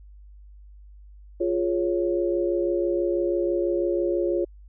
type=chord; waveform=sine; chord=Db major; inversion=first; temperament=equal; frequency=349.2 / 415.3 / 554.4 Hz; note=F4 / Ab4 / Db5; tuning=0 / 0 / 0 cents; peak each=-23 / -29 / -27 dBFS; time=1.4-4.45 s; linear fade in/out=10 ms; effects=added 50 Hz sine -44 dBFS peak until 4.68 s